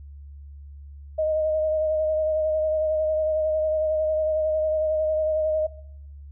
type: tone with vibrato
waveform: sine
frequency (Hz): 622.3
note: D#5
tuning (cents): 0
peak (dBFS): -20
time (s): 1.18-5.67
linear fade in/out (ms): 10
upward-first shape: sine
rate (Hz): 11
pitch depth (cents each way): 19
effects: noise-tail reverb RT60 0.7 s tail -19 dB re dry + added 71 Hz sine -39 dBFS peak until 6.31 s